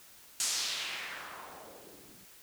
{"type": "noise with low-pass filter sweep", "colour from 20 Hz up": "blue", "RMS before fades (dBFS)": -39, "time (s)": [0.4, 2.25], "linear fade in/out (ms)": 0, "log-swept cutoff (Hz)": [7600, 200], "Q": 1.6, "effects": ["white hiss -56 dBFS RMS until 2.42 s"]}